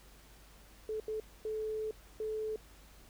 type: tone bursts at uneven times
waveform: sine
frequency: 433.9 Hz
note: A4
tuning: 24 cents flat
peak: -34 dBFS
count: 4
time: 0.89-1 / 1.08-1.2 / 1.45-1.91 / 2.2-2.56 s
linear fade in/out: 2 ms
effects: added 50 Hz sine -58 dBFS peak until 3.09 s + pink hiss -60 dBFS RMS until 3.09 s